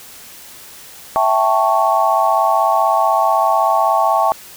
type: chord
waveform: sine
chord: A dominant seventh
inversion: second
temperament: equal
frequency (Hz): 659.3 / 784 / 880 / 1108.7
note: E5 / G5 / A5 / C#6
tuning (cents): 0 / 0 / 0 / 0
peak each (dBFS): -17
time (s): 1.16-4.32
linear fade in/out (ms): 0
effects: white hiss -38 dBFS RMS until 4.56 s